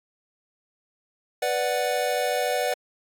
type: chord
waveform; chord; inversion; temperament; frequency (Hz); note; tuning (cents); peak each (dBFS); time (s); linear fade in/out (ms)
square; B minor; none; equal; 493.9 / 587.3 / 740; B4 / D5 / F#5; 0 / 0 / 0; -28; 1.42-2.74; 5
effects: AAC 64 kbps